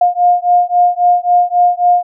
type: beating tone pair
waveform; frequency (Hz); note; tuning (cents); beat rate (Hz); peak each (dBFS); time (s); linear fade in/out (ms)
sine; 708 / 711.7; F5 / F5; +23 / +33; 3.7; -11; 0.01-2.03; 5
effects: none